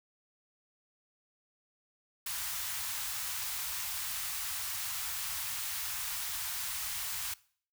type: band-stop noise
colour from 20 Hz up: white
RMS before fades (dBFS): -37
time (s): 2.26-7.34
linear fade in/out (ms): 5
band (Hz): 120 to 840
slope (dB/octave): 24
effects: noise-tail reverb RT60 0.5 s tail -21 dB re dry